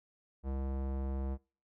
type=tone with low-pass filter; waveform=square; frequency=67 Hz; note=C2; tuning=42 cents sharp; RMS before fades=-36 dBFS; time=0.43-1.38 s; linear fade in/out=50 ms; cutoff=760 Hz; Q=0.94; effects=noise-tail reverb RT60 0.4 s tail -25 dB re dry